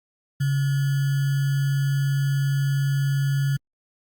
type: tone with sample-and-hold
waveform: sine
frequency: 138.59 Hz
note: C#3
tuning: in tune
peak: -19 dBFS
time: 0.4-3.57 s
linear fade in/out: 10 ms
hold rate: 1575 Hz
effects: Opus 48 kbps